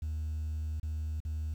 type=tone with dropouts; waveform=sine; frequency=77.78 Hz; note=D#2; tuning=in tune; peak=-30 dBFS; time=0.02-1.54 s; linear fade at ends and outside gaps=5 ms; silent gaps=0.799-0.83 / 1.203-1.25 s; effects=tanh soft clip ceiling -31 dBFS + 10-bit